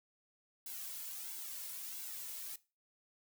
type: noise with flanger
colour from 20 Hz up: blue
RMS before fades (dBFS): -45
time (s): 0.66-2.56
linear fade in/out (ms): 5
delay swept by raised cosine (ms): 1.6 to 2.6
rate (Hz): 1.5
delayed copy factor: -0.8
effects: noise-tail reverb RT60 0.3 s tail -19 dB re dry